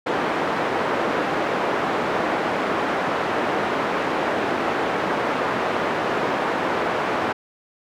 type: band-pass noise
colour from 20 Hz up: pink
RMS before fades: -23 dBFS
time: 0.06-7.33 s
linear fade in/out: 10 ms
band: 320 to 1600 Hz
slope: 12 dB/octave
effects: none